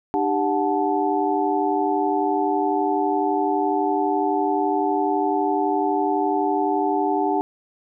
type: tone cluster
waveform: sine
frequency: 303.3 / 395.2 / 733 / 871 Hz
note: D#4 / G4 / F#5 / A5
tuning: -44 / +14 / -16 / -18 cents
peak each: -24 dBFS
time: 0.14-7.41 s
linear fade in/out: 0 ms
effects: none